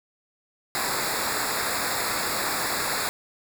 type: noise with comb filter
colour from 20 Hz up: pink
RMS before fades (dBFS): -27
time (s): 0.75-3.09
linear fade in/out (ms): 0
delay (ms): 0.33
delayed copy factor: -0.95
effects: none